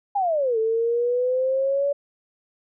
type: exponential two-way sweep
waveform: sine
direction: down then up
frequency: 830.6 to 440 to 572 Hz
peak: -19 dBFS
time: 0.15-1.93 s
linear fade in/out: 10 ms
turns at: 0.58 s
effects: none

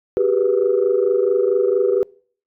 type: tone cluster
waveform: sine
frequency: 381.3 / 405.7 / 489.6 Hz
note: G4 / G#4 / B4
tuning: -48 / -41 / -15 cents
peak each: -18 dBFS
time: 0.17-2.03 s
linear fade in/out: 0 ms
effects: noise-tail reverb RT60 0.5 s tail -26 dB re dry + tanh soft clip ceiling -7 dBFS

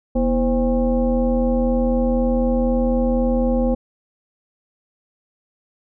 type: tone with frequency modulation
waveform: sine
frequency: 240 Hz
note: B3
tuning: 49 cents flat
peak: -15 dBFS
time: 0.15-3.75 s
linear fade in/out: 10 ms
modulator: 282 Hz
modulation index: 1.2
effects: none

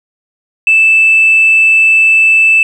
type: tone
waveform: sine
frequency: 2637 Hz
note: E7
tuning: in tune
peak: -3 dBFS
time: 0.67-2.63 s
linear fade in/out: 2 ms
effects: tanh soft clip ceiling 0 dBFS + 7-bit

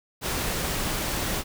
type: noise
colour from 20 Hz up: pink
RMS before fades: -28 dBFS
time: 0.21-1.44 s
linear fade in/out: 50 ms
effects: none

